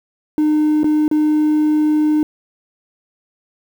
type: tone with dropouts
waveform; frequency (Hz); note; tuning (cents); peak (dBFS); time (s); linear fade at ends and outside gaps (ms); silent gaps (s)
triangle; 304.4; D#4; -38; -9; 0.38-2.23; 1; 0.833-0.843 / 1.08-1.113
effects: tanh soft clip ceiling -6 dBFS + 7-bit